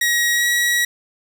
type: tone with pitch glide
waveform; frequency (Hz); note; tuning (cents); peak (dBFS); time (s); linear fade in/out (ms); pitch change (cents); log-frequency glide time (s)
sawtooth; 1900 to 1918.7; A#6 to A#6; +33 to +49; -12; 0.01-0.85; 5; +16; 0.33-0.46
effects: none